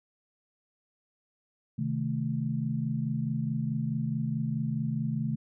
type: chord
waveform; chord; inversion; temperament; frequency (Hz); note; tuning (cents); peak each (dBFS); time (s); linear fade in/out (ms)
sine; A diminished; first; equal; 130.81 / 155.56 / 220; C3 / Eb3 / A3; 0 / 0 / 0; -32; 1.78-5.36; 10
effects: none